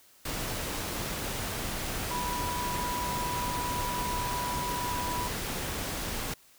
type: tone in noise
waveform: sine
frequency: 981 Hz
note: B5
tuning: 12 cents flat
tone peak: -32 dBFS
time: 2.11-5.28 s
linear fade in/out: 5 ms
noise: pink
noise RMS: -34 dBFS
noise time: 0.25-6.34 s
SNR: -1 dB
effects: white hiss -59 dBFS RMS until 6.58 s